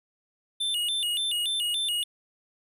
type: tone with vibrato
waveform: square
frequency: 3200 Hz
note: G7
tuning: 35 cents sharp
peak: -26 dBFS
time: 0.6-2.04 s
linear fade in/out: 10 ms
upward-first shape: square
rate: 3.5 Hz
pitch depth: 180 cents each way
effects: none